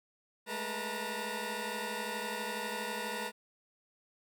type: tone cluster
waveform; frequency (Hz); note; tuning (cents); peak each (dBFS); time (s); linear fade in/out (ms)
15% pulse; 209.1 / 221.4 / 484.9 / 892 / 938; G#3 / A3 / B4 / A5 / A#5; +12 / +11 / -32 / +23 / +11; -37 / -40 / -33 / -36 / -37; 0.46-3.32; 50
effects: none